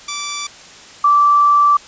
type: tone pair in turn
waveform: 5% pulse / sine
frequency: 1165 / 1165 Hz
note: D6 / D6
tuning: -14 / -14 cents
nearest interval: unison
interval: 0 cents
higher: neither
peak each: -8 dBFS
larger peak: neither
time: 0.08-0.47 / 1.04-1.77 s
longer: second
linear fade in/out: 5 ms
effects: white hiss -39 dBFS RMS until 1.87 s + resampled to 16000 Hz